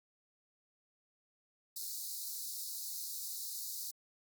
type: high-pass noise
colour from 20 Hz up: white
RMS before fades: -42 dBFS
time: 1.76-3.91 s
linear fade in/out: 5 ms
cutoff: 3900 Hz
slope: 96 dB/octave
effects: Opus 48 kbps